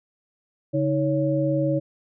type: tone cluster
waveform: sine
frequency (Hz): 141.6 / 316.4 / 557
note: C#3 / D#4 / C#5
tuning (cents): +37 / +29 / +8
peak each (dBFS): -24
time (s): 0.73-1.8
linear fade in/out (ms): 20
effects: none